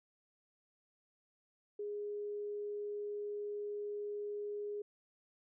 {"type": "tone", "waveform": "sine", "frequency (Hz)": 413.4, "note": "G#4", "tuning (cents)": -8, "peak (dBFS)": -38, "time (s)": [1.79, 4.82], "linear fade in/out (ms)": 5, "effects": []}